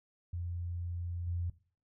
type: tone with level steps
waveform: sine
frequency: 86.9 Hz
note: F2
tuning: 8 cents flat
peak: -35 / -32 dBFS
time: 0.33-1.5 s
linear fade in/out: 5 ms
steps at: 1.27 s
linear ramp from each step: 5 ms
effects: noise-tail reverb RT60 0.4 s tail -17 dB re dry